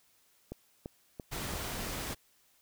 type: click train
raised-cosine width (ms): 2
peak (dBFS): -26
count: 4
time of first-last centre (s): 0.52-1.537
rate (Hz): 2.95
type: noise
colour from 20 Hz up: pink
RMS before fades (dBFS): -38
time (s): 1.31-2.15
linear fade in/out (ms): 20
effects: white hiss -68 dBFS RMS until 2.61 s